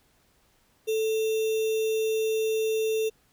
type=tone with sample-and-hold; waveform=sine; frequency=440 Hz; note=A4; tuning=in tune; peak=-23 dBFS; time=0.87-3.1 s; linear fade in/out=20 ms; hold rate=3150 Hz; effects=pink hiss -65 dBFS RMS until 3.32 s